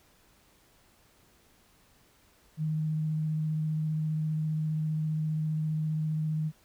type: tone with vibrato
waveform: sine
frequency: 155.56 Hz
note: D#3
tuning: in tune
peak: -27 dBFS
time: 2.57-6.52 s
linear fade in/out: 50 ms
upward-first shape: sine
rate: 15 Hz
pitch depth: 12 cents each way
effects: pink hiss -63 dBFS RMS until 6.64 s

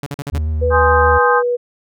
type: tone bursts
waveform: sawtooth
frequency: 142.6 Hz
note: C#3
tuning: 49 cents sharp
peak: -18 dBFS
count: 5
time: 0.03-0.379 s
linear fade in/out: 2 ms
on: 33 ms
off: 46 ms
type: tone with vibrato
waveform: triangle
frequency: 77.78 Hz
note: D#2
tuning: in tune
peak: -14 dBFS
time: 0.32-1.19 s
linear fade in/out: 20 ms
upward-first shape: square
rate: 7 Hz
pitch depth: 16 cents each way
type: tone with pitch glide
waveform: sine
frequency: 493.9 to 486.3 Hz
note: B4 to B4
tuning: 0 to -27 cents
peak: -14 dBFS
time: 0.61-1.57 s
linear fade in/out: 20 ms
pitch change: -27 cents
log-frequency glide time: 0.82-1.39 s
type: chord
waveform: sine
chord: Ab major seventh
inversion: none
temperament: equal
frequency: 830.6 / 1046.5 / 1244.5 / 1568 Hz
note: Ab5 / C6 / Eb6 / G6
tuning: 0 / 0 / 0 / 0 cents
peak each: -17 dBFS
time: 0.7-1.43 s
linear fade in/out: 50 ms
effects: none

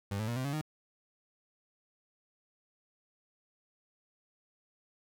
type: tone with pitch steps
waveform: 30% pulse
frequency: 99.7 / 108.72 / 118.56 / 129.29 / 141 / 153.76 Hz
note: G2 / A2 / A#2 / C3 / C#3 / D#3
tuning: +30 / -20 / +30 / -20 / +30 / -20 cents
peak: -30 dBFS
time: 0.11-0.614 s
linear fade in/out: 5 ms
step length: 84 ms
effects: none

